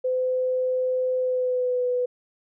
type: tone with pitch glide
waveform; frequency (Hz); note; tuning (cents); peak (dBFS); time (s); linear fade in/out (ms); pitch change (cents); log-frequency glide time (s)
sine; 510 to 495.8; C5 to B4; -44 to +7; -21; 0.04-2.06; 10; -49; 1.18-1.87
effects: none